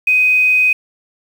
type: tone with quantisation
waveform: sine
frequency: 2507 Hz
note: D#7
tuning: 12 cents sharp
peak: -9 dBFS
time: 0.07-0.73 s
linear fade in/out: 5 ms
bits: 6
effects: none